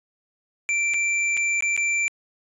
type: tone with dropouts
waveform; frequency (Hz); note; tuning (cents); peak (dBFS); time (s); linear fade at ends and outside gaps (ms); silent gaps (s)
square; 2349; D7; 0; -21; 0.69-2.08; 0; 0.937-0.942 / 1.369-1.374 / 1.607-1.624 / 1.765-1.776
effects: resampled to 22050 Hz

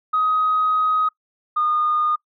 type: tone pair in turn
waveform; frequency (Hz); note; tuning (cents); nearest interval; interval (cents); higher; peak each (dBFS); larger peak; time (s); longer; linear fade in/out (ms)
sine; 1258 / 1223.6; D#6 / D#6; +19 / -29; unison; 48; first; -15 / -16; first; 0.13-1.09 / 1.56-2.16; first; 10
effects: noise-tail reverb RT60 0.1 s tail -24 dB re dry + tanh soft clip ceiling -11 dBFS

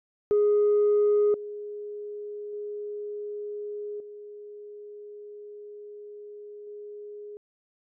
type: tone with level steps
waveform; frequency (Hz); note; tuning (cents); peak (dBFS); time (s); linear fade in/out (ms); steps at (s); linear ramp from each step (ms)
sine; 415.3; G#4; 0; -17 / -34 / -32 / -40 / -38; 0.31-7.37; 0; 1.34 / 2.53 / 4 / 6.67; 2
effects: tanh soft clip ceiling -16 dBFS

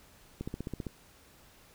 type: click train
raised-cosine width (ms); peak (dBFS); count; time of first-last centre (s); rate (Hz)
3; -23; 8; 0.41-0.868; 15.3
effects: pink hiss -59 dBFS RMS until 1.74 s

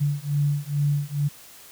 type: beating tone pair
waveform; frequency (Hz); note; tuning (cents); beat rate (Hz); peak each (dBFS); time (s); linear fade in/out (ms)
sine; 143.6 / 145.9; D3 / D3; -39 / -11; 2.3; -24; 0-1.29; 20
effects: white hiss -47 dBFS RMS until 1.71 s

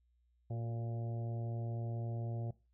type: harmonic tone with a mistuned harmonic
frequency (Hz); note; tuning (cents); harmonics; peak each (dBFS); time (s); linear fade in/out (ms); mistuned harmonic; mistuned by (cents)
115.8; A#2; -11; 1 / 2 / 3 / 4 / 5 / 6 / 7; -37 / -50 / -50 / -55 / -52 / -53 / -62; 0.5-2.51; 5; 3; +38
effects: noise-tail reverb RT60 0.3 s tail -20 dB re dry + added 60 Hz sine -70 dBFS peak until 2.73 s

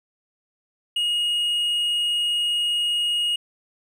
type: tone with hard clipping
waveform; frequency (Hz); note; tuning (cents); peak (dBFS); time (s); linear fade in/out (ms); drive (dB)
sine; 2875; F7; +50; -21; 0.96-3.36; 5; 3
effects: none

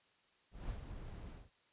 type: noise with ADSR envelope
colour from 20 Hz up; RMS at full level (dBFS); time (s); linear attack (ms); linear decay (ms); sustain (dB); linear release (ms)
brown; -42; 0.51-1.5; 180; 91; -6; 200
effects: white hiss -72 dBFS RMS until 1.72 s + resampled to 8000 Hz

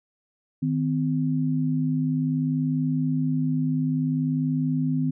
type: tone pair together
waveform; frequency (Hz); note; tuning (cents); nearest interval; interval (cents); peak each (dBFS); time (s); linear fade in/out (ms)
sine; 155.65 / 256.2; D#3 / C4; +1 / -36; major sixth; 863; -24; 0.62-5.11; 10
effects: none

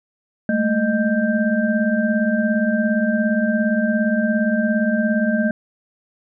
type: tone cluster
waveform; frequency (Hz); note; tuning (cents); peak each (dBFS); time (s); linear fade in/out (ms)
sine; 206 / 223.3 / 617 / 1570; G#3 / A3 / D#5 / G6; -14 / +26 / -15 / +2; -23 / -18 / -23 / -25; 0.49-5.51; 2
effects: none

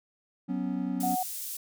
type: chord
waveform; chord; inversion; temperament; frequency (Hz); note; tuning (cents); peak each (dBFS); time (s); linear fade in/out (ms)
triangle; F# suspended fourth; none; equal; 185 / 246.9 / 277.2; F#3 / B3 / C#4; 0 / 0 / 0; -31; 0.48-1.16; 20
type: high-pass noise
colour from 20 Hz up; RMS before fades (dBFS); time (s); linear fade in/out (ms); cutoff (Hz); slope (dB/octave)
pink; -37; 1-1.57; 5; 8700; 12
type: tone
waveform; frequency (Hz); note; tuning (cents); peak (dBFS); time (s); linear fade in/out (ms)
sine; 738; F#5; -5; -27; 1.03-1.23; 5
effects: none

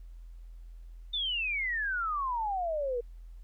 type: exponential sweep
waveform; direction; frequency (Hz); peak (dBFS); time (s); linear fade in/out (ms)
sine; down; 3625 to 466.2; -29; 1.13-3.01; 10
effects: added 42 Hz sine -44 dBFS peak until 3.43 s + pink hiss -73 dBFS RMS until 3.43 s

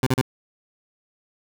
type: tone bursts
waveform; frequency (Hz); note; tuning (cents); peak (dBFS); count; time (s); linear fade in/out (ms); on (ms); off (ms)
20% pulse; 129; C3; -24; -12; 3; 0.03-0.213; 2; 35; 39
effects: none

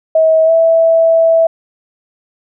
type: tone with pitch glide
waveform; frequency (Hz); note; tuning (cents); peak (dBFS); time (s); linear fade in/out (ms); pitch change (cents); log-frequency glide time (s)
sine; 640 to 656.5; D#5 to E5; +49 to -7; -6; 0.15-1.47; 5; +44; 0.45-0.51
effects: none

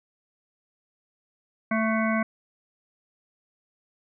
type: harmonic tone with a mistuned harmonic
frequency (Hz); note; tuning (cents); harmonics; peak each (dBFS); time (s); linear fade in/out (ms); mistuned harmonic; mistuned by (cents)
221.4; A3; +11; 1 / 3 / 5 / 7 / 9 / 10; -24 / -29 / -31 / -32 / -34 / -34; 1.71-2.23; 5; 7; -35
effects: none

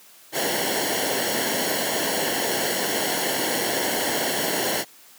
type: noise with comb filter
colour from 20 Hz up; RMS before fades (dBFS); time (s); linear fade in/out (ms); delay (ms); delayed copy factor
pink; -24; 0.32-4.85; 50; 0.81; -0.7
effects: white hiss -50 dBFS RMS until 5.18 s + high-pass 200 Hz 12 dB/octave

